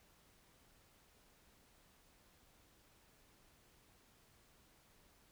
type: silence
effects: pink hiss -69 dBFS RMS until 5.31 s